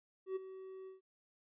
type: tone with ADSR envelope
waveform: triangle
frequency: 379.3 Hz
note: F#4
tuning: 43 cents sharp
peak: -32 dBFS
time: 0.26-1.01 s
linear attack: 100 ms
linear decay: 17 ms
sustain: -13 dB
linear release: 140 ms
effects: resampled to 8000 Hz